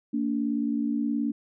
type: tone pair together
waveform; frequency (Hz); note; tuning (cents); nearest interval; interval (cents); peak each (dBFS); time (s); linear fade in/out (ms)
sine; 229.1 / 288; A#3 / D4; -30 / -34; major third; 396; -27; 0.13-1.32; 10
effects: none